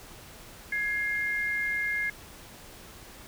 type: tone pair together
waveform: sine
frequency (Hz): 1670 / 2118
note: G#6 / C7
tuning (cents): +9 / +21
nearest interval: major third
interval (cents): 412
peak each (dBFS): -30 / -29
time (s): 0.72-2.1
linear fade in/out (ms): 5
effects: pink hiss -48 dBFS RMS until 3.27 s